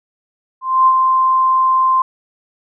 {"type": "tone with ADSR envelope", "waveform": "sine", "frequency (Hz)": 1044, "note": "C6", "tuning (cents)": -4, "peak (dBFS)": -6, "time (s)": [0.61, 2.02], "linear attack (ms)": 260, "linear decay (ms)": 52, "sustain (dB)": -4, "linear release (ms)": 3, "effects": []}